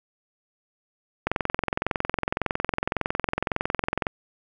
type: click train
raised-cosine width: 0.5 ms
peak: -8 dBFS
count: 62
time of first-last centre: 1.27-4.068 s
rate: 21.8 Hz
effects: none